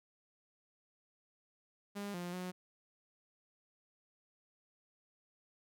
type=tone with pitch steps; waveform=sawtooth; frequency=202.5 / 176.2 / 181.8 Hz; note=G#3 / F3 / F#3; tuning=-43 / +16 / -30 cents; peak=-36 dBFS; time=1.95-2.52 s; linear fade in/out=20 ms; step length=190 ms; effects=none